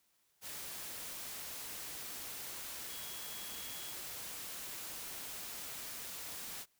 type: tone in noise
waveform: sine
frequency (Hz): 3322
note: G#7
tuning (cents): 0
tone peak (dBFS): -52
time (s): 2.87-3.96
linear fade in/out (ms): 50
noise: white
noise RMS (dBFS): -45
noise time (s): 0.41-6.66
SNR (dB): -10
effects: white hiss -75 dBFS RMS until 6.79 s